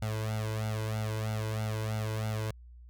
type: tone with flanger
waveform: sawtooth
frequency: 108.9 Hz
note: A2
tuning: 17 cents flat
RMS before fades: -33 dBFS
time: 0.02-2.51 s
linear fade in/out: 5 ms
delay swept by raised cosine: 1.4 to 2.01 ms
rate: 3.1 Hz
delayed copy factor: +1
effects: added 60 Hz sine -48 dBFS peak until 2.89 s